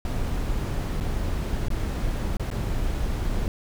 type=noise with dropouts; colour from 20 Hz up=brown; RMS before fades=-26 dBFS; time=0.05-3.48 s; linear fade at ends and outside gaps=1 ms; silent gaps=1.002-1.008 / 1.684-1.703 / 2.369-2.396 / 2.503-2.513 s; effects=none